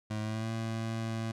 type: tone with pitch glide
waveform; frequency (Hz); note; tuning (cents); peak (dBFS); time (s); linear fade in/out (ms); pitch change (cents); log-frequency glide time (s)
25% pulse; 107.7 to 112.79; A2 to A2; -37 to +43; -29; 0.1-1.32; 10; +80; 0.21-0.5
effects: low-pass 8000 Hz 12 dB/octave